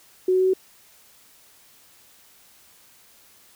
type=tone with pitch steps; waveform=sine; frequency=370 / 372.1 / 374.3 / 376.5 Hz; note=F#4 / F#4 / F#4 / F#4; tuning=0 / +10 / +20 / +30 cents; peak=-16 dBFS; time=0.28-0.536 s; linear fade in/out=5 ms; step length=64 ms; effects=white hiss -54 dBFS RMS until 3.55 s